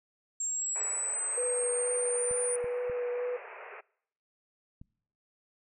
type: exponential sweep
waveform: sine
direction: up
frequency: 7459 to 9397 Hz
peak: -30 dBFS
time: 0.4-2.56 s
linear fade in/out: 5 ms
type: band-pass noise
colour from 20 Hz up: pink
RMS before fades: -46 dBFS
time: 0.75-3.81 s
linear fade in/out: 10 ms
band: 400 to 2600 Hz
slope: 96 dB/octave
type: tone with vibrato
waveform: sine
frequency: 490.6 Hz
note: B4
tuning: 12 cents flat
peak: -30 dBFS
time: 1.37-3.37 s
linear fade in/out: 10 ms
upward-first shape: sine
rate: 2.2 Hz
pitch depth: 11 cents each way
type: clicks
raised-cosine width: 5 ms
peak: -35 dBFS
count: 4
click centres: 2.312 / 2.643 / 2.898 / 4.815 s
effects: noise-tail reverb RT60 0.7 s tail -24 dB re dry